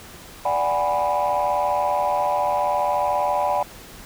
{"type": "chord", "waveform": "sine", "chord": "G# half-diminished seventh", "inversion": "second", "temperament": "equal with one note detuned", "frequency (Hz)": [587.3, 740, 820.6, 987.8], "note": ["D5", "F#5", "G#5", "B5"], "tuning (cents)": [0, 0, -21, 0], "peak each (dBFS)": -23, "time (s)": [0.45, 3.63], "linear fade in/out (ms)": 5, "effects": ["tanh soft clip ceiling -13 dBFS", "pink hiss -42 dBFS RMS until 4.05 s"]}